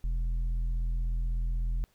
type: tone with tanh clipping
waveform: sine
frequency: 41.84 Hz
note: E1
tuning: 27 cents sharp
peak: -28 dBFS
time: 0.04-1.84 s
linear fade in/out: 0 ms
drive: 6 dB
effects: pink hiss -69 dBFS RMS until 1.94 s